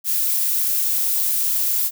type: noise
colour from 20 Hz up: violet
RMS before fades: -20 dBFS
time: 0.04-1.91 s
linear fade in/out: 50 ms
effects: none